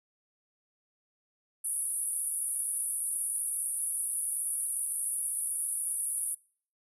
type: band-pass noise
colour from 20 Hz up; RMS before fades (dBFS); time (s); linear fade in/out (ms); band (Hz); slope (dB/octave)
pink; -33; 1.64-6.35; 10; 9500 to 11000; 96
effects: noise-tail reverb RT60 0.5 s tail -24 dB re dry